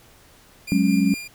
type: tone with tremolo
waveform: sawtooth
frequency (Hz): 2400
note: D7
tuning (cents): +37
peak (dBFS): -26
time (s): 0.67-1.28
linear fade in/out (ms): 10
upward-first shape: triangle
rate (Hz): 4.7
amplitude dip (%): 50
type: chord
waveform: sine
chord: F# suspended second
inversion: none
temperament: equal with one note detuned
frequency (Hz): 185 / 207.7 / 275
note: F#3 / G#3 / C#4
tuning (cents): 0 / 0 / -14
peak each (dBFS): -20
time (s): 0.72-1.14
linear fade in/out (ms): 0
effects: pink hiss -52 dBFS RMS until 1.34 s